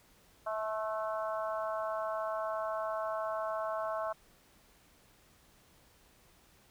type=harmonic tone with a mistuned harmonic; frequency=217.1 Hz; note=A3; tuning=23 cents flat; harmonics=3 / 4 / 5 / 6 / 7; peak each=-35 / -43 / -39 / -42 / -48 dBFS; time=0.46-4.13 s; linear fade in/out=10 ms; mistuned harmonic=6; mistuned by=+22 cents; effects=pink hiss -64 dBFS RMS until 6.7 s